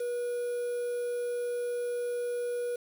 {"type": "tone with quantisation", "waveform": "triangle", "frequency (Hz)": 484.2, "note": "B4", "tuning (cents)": -34, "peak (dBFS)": -28, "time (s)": [0, 2.76], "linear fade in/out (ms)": 5, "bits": 8, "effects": []}